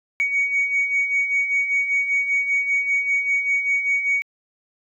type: beating tone pair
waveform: sine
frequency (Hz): 2240 / 2245.1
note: C#7 / C#7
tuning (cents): +18 / +21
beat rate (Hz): 5.1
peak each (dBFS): -25 / -18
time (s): 0.2-4.22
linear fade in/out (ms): 0
effects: tanh soft clip ceiling -13 dBFS